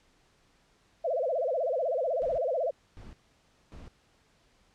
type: tone with vibrato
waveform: sine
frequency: 582 Hz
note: D5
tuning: 16 cents flat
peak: -26 dBFS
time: 1.04-2.71 s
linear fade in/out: 10 ms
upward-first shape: sine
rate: 16 Hz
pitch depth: 280 cents each way
type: noise bursts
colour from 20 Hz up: brown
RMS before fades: -46 dBFS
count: 3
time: 2.22-3.88 s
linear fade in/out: 0 ms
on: 160 ms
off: 590 ms
effects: pink hiss -66 dBFS RMS until 4.74 s + low-pass 7000 Hz 12 dB/octave